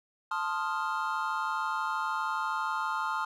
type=chord; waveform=triangle; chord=F dominant seventh; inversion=first; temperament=equal; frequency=880 / 1046.5 / 1244.5 / 1396.9 Hz; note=A5 / C6 / Eb6 / F6; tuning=0 / 0 / 0 / 0 cents; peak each=-33 dBFS; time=0.31-3.25 s; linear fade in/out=5 ms; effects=none